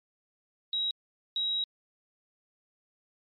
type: tone bursts at uneven times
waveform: sine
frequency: 3838 Hz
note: A#7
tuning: 50 cents sharp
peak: -27 dBFS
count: 2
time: 0.73-0.91 / 1.36-1.64 s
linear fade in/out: 2 ms
effects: MP3 32 kbps